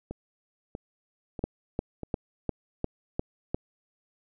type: two click trains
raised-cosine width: 2 ms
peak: -22 / -14 dBFS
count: 4 / 7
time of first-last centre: 0.11-2.033 / 1.44-3.545 s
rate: 1.56 / 2.85 Hz
effects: none